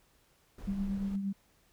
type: noise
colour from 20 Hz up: brown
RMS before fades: -43 dBFS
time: 0.58-1.16 s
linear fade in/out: 5 ms
type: tone with tremolo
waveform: sine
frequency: 196.8 Hz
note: G3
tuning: 7 cents sharp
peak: -29 dBFS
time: 0.67-1.33 s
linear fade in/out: 10 ms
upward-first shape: triangle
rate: 8.6 Hz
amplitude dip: 50%
effects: pink hiss -68 dBFS RMS until 1.72 s